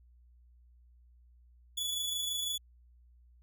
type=tone with amplitude modulation; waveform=sawtooth; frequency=3422 Hz; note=A7; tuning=49 cents flat; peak=-28 dBFS; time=1.77-2.58 s; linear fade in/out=10 ms; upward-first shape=sine; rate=26 Hz; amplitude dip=35%; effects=added 60 Hz sine -58 dBFS peak until 3.42 s